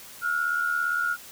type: tone pair together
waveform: sine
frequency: 1352.5 / 1430 Hz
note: E6 / F6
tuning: +44 / +41 cents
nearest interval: minor second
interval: 97 cents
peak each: -30 / -24 dBFS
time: 0.21-1.17 s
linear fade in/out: 50 ms
effects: white hiss -45 dBFS RMS until 1.31 s